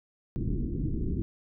pink low-pass noise, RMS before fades -30 dBFS, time 0.36-1.22 s, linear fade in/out 0 ms, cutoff 360 Hz, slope 48 dB/octave, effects none

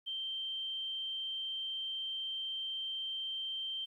sine tone, 3136 Hz, G7, in tune, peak -36 dBFS, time 0.06-3.86 s, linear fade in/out 20 ms, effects 12-bit

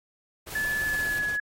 pink noise with tremolo, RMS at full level -39 dBFS, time 0.46-1.37 s, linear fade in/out 20 ms, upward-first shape sine, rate 17 Hz, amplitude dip 35%
white noise, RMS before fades -41 dBFS, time 0.5-1.19 s, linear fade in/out 5 ms
sine tone with pitch glide, 1729 to 1689.5 Hz, A6 to G#6, -31 to +29 cents, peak -25 dBFS, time 0.55-1.4 s, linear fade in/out 5 ms, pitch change -40 cents, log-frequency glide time 0.85-1.26 s
effects AAC 48 kbps

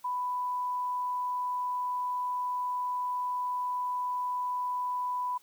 sine tone, 993 Hz, B5, 9 cents sharp, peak -29 dBFS, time 0.04-5.38 s, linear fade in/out 10 ms, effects white hiss -62 dBFS RMS until 5.42 s + high-pass 60 Hz 12 dB/octave

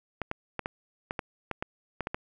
clicks, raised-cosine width 0.5 ms, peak -16 dBFS, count 11, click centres 0.217 / 0.314 / 0.593 / 0.659 / 1.109 / 1.192 / 1.513 / 1.625 / 2.007 / 2.071 / 2.145 s, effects none

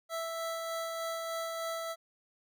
25% pulse tone with tremolo, 659.3 Hz, E5, in tune, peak -30 dBFS, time 0.09-1.96 s, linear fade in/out 50 ms, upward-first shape sine, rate 3.3 Hz, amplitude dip 25%, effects none

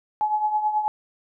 sine tone with tremolo, 850 Hz, G#5, 40 cents sharp, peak -17 dBFS, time 0.21-0.88 s, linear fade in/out 0 ms, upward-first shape triangle, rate 9.3 Hz, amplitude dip 70%, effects none

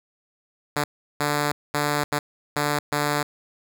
5% pulse tone bursts at uneven times, 146.83 Hz, D3, in tune, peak -10 dBFS, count 6, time 0.76-0.84 / 1.2-1.52 / 1.74-2.04 / 2.12-2.19 / 2.56-2.79 / 2.92-3.23 s, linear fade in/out 5 ms, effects none

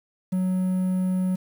triangle tone with quantisation, 185 Hz, F#3, in tune, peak -19 dBFS, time 0.32-1.36 s, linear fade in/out 10 ms, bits 8, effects none

